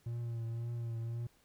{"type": "tone with vibrato", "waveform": "triangle", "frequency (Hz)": 116.54, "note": "A#2", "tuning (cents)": 0, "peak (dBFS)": -34, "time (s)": [0.06, 1.27], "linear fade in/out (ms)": 5, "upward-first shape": "triangle", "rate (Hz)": 1.9, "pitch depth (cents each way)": 37, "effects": ["pink hiss -69 dBFS RMS until 1.44 s"]}